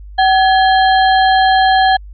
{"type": "tone with sample-and-hold", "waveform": "sine", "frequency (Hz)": 760, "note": "F#5", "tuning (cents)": 46, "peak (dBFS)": -7, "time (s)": [0.18, 1.97], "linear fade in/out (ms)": 10, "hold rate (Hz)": 2450, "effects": ["added 50 Hz sine -30 dBFS peak until 2.13 s", "resampled to 11025 Hz"]}